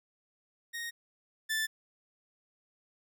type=tone pair in turn; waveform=sawtooth; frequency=1864.7 / 1760 Hz; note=A#6 / A6; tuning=0 / 0 cents; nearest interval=minor second; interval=100 cents; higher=first; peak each=-33 / -26 dBFS; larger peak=second; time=0.73-0.91 / 1.49-1.67 s; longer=neither; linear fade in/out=20 ms; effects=none